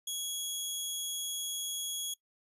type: tone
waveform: 15% pulse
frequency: 3333 Hz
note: G#7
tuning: 5 cents sharp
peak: -27 dBFS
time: 0.07-2.14 s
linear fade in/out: 5 ms
effects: noise-tail reverb RT60 0.1 s tail -21 dB re dry + resampled to 32000 Hz